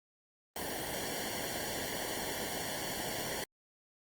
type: noise with comb filter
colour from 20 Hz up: pink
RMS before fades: -38 dBFS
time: 0.56-3.44 s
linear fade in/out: 2 ms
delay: 0.79 ms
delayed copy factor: -0.9
effects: Opus 32 kbps